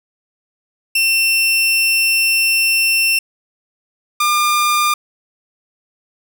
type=tone pair in turn; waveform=sawtooth; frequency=2700 / 1202.7 Hz; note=E7 / D6; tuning=+41 / +41 cents; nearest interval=octave + major second; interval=1400 cents; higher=first; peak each=-9 dBFS; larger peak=neither; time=0.95-3.19 / 4.2-4.94 s; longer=first; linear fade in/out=5 ms; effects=none